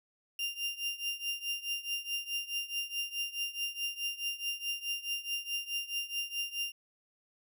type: tone with tremolo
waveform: 35% pulse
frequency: 2794 Hz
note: F7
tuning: in tune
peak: -29 dBFS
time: 0.39-6.72 s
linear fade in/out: 2 ms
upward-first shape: triangle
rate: 4.7 Hz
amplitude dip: 90%
effects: none